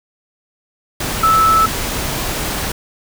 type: tone in noise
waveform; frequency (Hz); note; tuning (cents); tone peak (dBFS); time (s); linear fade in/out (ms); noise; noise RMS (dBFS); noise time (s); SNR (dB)
sine; 1311; E6; -10; -9; 1.23-1.66; 5; pink; -21; 1-2.72; +9
effects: none